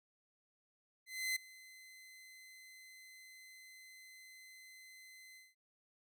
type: tone with ADSR envelope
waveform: sawtooth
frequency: 2049 Hz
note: C7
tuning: 37 cents flat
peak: -30 dBFS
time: 1.06-5.55 s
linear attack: 300 ms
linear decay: 7 ms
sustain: -22 dB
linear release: 190 ms
effects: none